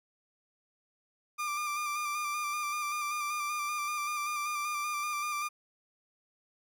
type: tone with vibrato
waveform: 30% pulse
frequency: 1192 Hz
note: D6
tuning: 25 cents sharp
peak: -29 dBFS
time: 1.38-5.49 s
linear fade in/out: 20 ms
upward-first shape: square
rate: 5.2 Hz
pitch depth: 24 cents each way
effects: none